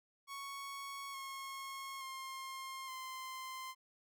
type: tone with pitch steps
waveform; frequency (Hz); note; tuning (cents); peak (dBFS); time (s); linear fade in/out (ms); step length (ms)
sawtooth; 1108.7 / 1085.9 / 1063.5 / 1041.6; C#6 / C#6 / C6 / C6; 0 / -36 / +28 / -8; -40; 0.27-3.75; 50; 870
effects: none